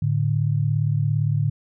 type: tone pair together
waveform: sine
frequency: 109.3 / 146.83 Hz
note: A2 / D3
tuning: -11 / 0 cents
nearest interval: perfect fourth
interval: 511 cents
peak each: -21 dBFS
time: 0.02-1.5 s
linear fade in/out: 5 ms
effects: none